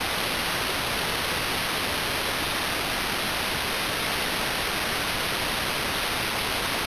white noise with sample-and-hold, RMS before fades -27 dBFS, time 0-6.86 s, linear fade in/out 10 ms, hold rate 7350 Hz, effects resampled to 32000 Hz

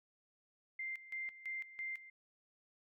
sine tone with tremolo, 2093 Hz, C7, in tune, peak -39 dBFS, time 0.79-2.1 s, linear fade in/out 5 ms, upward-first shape square, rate 3 Hz, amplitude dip 80%, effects AAC 64 kbps

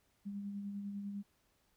sine tone with tremolo, 201.3 Hz, G3, 46 cents sharp, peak -38 dBFS, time 0.25-1.23 s, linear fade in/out 20 ms, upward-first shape sine, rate 10 Hz, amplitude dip 35%, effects pink hiss -75 dBFS RMS until 1.76 s

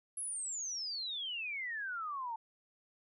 sine exponential sweep, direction down, 11080 to 883 Hz, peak -37 dBFS, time 0.17-2.36 s, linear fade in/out 5 ms, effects none

